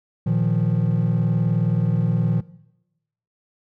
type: chord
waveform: triangle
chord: Bb suspended fourth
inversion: none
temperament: equal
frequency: 116.54 / 155.56 / 174.61 Hz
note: Bb2 / Eb3 / F3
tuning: 0 / 0 / 0 cents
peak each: -19 dBFS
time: 0.26-2.41 s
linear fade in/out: 10 ms
effects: noise-tail reverb RT60 0.9 s tail -20 dB re dry + tanh soft clip ceiling -10 dBFS